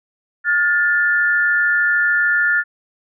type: tone pair together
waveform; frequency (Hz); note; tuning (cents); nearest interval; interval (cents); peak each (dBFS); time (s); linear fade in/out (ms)
sine; 1424 / 1757.4; F6 / A6; +33 / -3; major third; 364; -16; 0.44-2.64; 50
effects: none